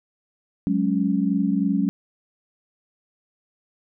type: chord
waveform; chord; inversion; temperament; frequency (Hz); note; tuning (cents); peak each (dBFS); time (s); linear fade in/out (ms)
sine; F# suspended second; none; just; 185 / 208.1 / 277.5; F#3 / G#3 / C#4; 0 / +4 / +2; -23; 0.67-1.89; 0
effects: none